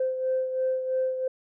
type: beating tone pair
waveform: sine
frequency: 518 / 521 Hz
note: C5 / C5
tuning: -17 / -7 cents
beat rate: 3 Hz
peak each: -24 / -32 dBFS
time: 0-1.28 s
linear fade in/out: 5 ms
effects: tanh soft clip ceiling -18 dBFS